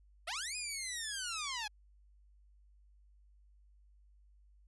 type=linear two-way sweep; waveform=10% pulse; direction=up then down; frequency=587.3 to 2510 to 813 Hz; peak=-29 dBFS; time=0.27-1.68 s; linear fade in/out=10 ms; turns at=0.56 s; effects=added 50 Hz sine -61 dBFS peak until 4.67 s + resampled to 24000 Hz